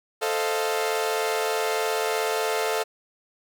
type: chord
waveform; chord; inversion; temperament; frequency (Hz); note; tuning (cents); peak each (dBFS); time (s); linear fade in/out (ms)
sawtooth; F dominant seventh; first; equal; 440 / 523.3 / 622.3 / 698.5; A4 / C5 / Eb5 / F5; 0 / 0 / 0 / 0; -22 / -28 / -28 / -26; 0.21-2.84; 20
effects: none